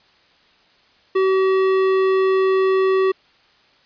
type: tone with tanh clipping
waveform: sine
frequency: 380.7 Hz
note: F#4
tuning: 49 cents sharp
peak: -16 dBFS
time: 1.15-3.12 s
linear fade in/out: 10 ms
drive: 15 dB
effects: white hiss -55 dBFS RMS until 3.85 s + resampled to 11025 Hz